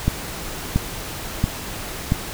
click train, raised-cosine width 5 ms, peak -4 dBFS, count 4, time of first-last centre 0.08-2.121 s, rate 1.47 Hz, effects pink hiss -31 dBFS RMS until 2.33 s

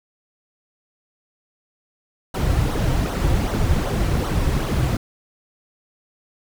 brown noise with flanger, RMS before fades -20 dBFS, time 2.34-4.97 s, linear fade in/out 5 ms, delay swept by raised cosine 0.4 to 4.9 ms, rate 2.6 Hz, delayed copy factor -0.65, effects none

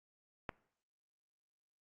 click, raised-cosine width 0.5 ms, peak -23 dBFS, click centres 0.492 s, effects noise-tail reverb RT60 0.6 s tail -21 dB re dry + Opus 48 kbps

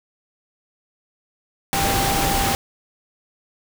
sine tone in noise, 790 Hz, G5, 13 cents sharp, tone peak -23 dBFS, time 1.73-2.55 s, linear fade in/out 0 ms, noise pink, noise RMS -21 dBFS, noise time 1.73-2.55 s, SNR -5 dB, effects none

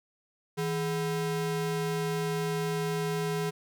square ring-modulated tone, 290 Hz, D4, 22 cents flat, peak -26 dBFS, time 0.57-3.51 s, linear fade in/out 20 ms, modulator 128 Hz, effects none

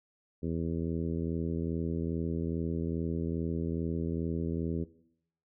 harmonic tone, 82.41 Hz, E2, in tune, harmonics 1 / 2 / 3 / 4 / 5 / 6 / 7, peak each -37 / -35 / -36 / -39 / -40 / -46 / -54 dBFS, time 0.42-4.85 s, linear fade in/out 20 ms, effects noise-tail reverb RT60 0.7 s tail -18 dB re dry

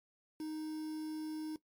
triangle tone with quantisation, 311.1 Hz, D#4, in tune, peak -36 dBFS, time 0.4-1.56 s, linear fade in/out 2 ms, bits 9, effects noise-tail reverb RT60 0.1 s tail -17 dB re dry + MP3 96 kbps

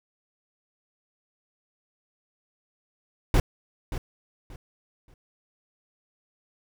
brown noise with echo, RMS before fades -18 dBFS, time 3.34-3.4 s, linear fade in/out 2 ms, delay 580 ms, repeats 3, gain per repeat -12 dB, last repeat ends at 5.14 s, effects none

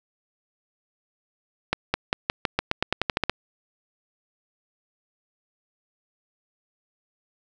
accelerating click train, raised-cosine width 0.3 ms, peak -5 dBFS, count 14, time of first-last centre 1.73-3.296 s, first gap 210 ms, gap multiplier 0.9, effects none

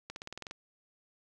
accelerating click train, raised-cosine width 0.2 ms, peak -24 dBFS, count 9, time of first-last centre 0.1-0.511 s, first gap 61 ms, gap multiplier 0.95, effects none

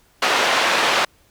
pink band-pass noise, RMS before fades -18 dBFS, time 0.22-1.05 s, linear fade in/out 5 ms, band 620 to 3800 Hz, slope 12 dB/octave, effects pink hiss -57 dBFS RMS until 1.3 s

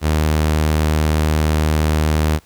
sawtooth tone, 77.2 Hz, D#2, 13 cents flat, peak -10 dBFS, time 0.01-2.4 s, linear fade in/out 50 ms, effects pink hiss -52 dBFS RMS until 2.45 s

